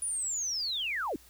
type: linear sweep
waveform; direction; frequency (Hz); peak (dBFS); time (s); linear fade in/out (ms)
sine; down; 9810 to 228.8; -30; 0.02-1.16; 2
effects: added 60 Hz sine -60 dBFS peak until 1.29 s + white hiss -58 dBFS RMS until 1.29 s